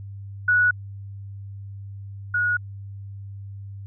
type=tone pair in turn; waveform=sine; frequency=1468 / 1452 Hz; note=F#6 / F#6; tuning=-14 / -33 cents; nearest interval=unison; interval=19 cents; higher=first; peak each=-15 / -19 dBFS; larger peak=first; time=0.48-0.71 / 2.34-2.57 s; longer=neither; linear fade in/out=5 ms; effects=added 99 Hz sine -34 dBFS peak until 3.86 s